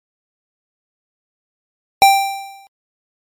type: tone with exponential decay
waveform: square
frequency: 786 Hz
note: G5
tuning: 4 cents sharp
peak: -4 dBFS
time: 2.02-2.67 s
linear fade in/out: 0 ms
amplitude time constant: 140 ms
effects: MP3 64 kbps